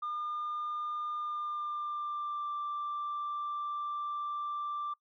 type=tone with pitch glide; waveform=sine; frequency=1208 to 1177 Hz; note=D6 to D6; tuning=+48 to +3 cents; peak=-32 dBFS; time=0.02-4.94 s; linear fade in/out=10 ms; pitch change=-45 cents; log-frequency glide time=1.14-2.51 s; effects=noise-tail reverb RT60 0.1 s tail -24 dB re dry + tanh soft clip ceiling -31 dBFS